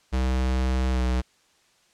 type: tone with pitch glide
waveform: square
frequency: 64.3 to 62.8 Hz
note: C2 to B1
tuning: -30 to +30 cents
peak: -22 dBFS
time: 0.12-1.22 s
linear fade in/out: 20 ms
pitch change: -40 cents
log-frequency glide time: 0.92-1 s
effects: white hiss -62 dBFS RMS until 1.93 s + low-pass 7000 Hz 12 dB/octave